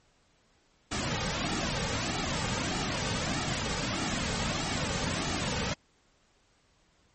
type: noise with flanger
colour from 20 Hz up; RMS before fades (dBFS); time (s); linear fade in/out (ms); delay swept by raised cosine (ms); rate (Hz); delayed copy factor
pink; -31; 0.91-5.74; 10; 1.9 to 3; 1.6; -0.6
effects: pink hiss -67 dBFS RMS until 7.14 s + MP3 32 kbps